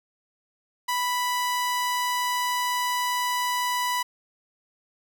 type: tone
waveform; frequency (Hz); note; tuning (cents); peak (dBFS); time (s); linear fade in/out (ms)
sawtooth; 987.8; B5; 0; -20; 0.88-4.03; 10
effects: none